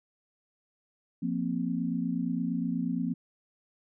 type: chord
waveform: sine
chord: F suspended fourth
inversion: none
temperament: equal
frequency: 174.61 / 233.1 / 261.6 Hz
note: F3 / Bb3 / C4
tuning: 0 / 0 / 0 cents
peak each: -32 dBFS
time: 1.22-3.14 s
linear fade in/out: 10 ms
effects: none